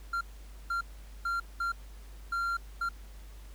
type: tone bursts at uneven times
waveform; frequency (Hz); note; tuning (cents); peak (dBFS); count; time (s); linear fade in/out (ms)
triangle; 1381; F6; -20; -27; 6; 0.13-0.21 / 0.7-0.81 / 1.25-1.4 / 1.6-1.72 / 2.32-2.57 / 2.81-2.89; 5
effects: added 50 Hz sine -45 dBFS peak until 3.54 s + pink hiss -58 dBFS RMS until 3.54 s